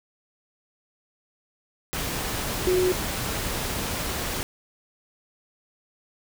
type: tone in noise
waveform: sine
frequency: 366.6 Hz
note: F#4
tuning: 16 cents flat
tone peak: -19 dBFS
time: 2.67-2.92 s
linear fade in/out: 0 ms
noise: pink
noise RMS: -29 dBFS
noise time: 1.93-4.43 s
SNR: +7 dB
effects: none